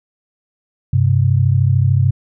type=tone pair together; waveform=sine; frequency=98 / 131.51 Hz; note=G2 / C3; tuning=0 / +9 cents; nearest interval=perfect fourth; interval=509 cents; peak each=-13 dBFS; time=0.93-2.11 s; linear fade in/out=5 ms; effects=none